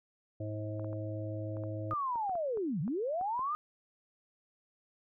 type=harmonic tone; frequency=106.6 Hz; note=G#2; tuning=46 cents sharp; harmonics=1 / 3 / 5 / 6; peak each=-37 / -42 / -44 / -45 dBFS; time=0.4-1.94 s; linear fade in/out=5 ms
type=clicks; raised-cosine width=1 ms; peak=-34 dBFS; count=12; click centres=0.796 / 0.845 / 0.93 / 1.569 / 1.637 / 2.157 / 2.295 / 2.354 / 2.573 / 2.879 / 3.212 / 3.393 s
type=linear two-way sweep; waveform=sine; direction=down then up; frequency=1246 to 133.8 to 1246 Hz; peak=-31 dBFS; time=1.91-3.55 s; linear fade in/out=0 ms; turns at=2.81 s
effects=none